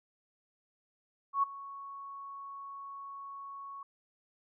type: tone with ADSR envelope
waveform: sine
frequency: 1108.7 Hz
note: C#6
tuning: in tune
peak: -23 dBFS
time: 1.33-3.83 s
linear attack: 100 ms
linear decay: 12 ms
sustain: -19 dB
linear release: 3 ms
effects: none